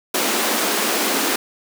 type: high-pass noise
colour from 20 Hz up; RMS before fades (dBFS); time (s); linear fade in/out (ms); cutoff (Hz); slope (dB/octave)
pink; -20; 0.14-1.36; 5; 220; 48
effects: none